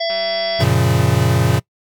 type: harmonic tone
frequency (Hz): 670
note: E5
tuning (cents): +28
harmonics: 1 / 3 / 5 / 7 / 8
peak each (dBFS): -19 / -28 / -26 / -27 / -28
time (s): 0-0.64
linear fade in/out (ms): 10
type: click train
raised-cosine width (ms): 0.3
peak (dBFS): -17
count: 123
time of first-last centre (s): 0.1-0.739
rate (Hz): 191
type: chord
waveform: square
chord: Gb major seventh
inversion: none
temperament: equal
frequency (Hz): 92.5 / 116.54 / 138.59 / 174.61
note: Gb2 / Bb2 / Db3 / F3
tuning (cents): 0 / 0 / 0 / 0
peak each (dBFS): -20 / -17 / -18 / -23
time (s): 0.59-1.6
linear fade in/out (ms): 20
effects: noise-tail reverb RT60 0.1 s tail -23 dB re dry